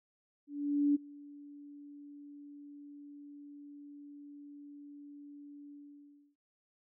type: tone with ADSR envelope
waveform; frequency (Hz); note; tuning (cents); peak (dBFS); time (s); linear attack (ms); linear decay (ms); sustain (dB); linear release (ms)
sine; 288.5; D4; -31; -24; 0.47-6.36; 480; 18; -24; 640
effects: none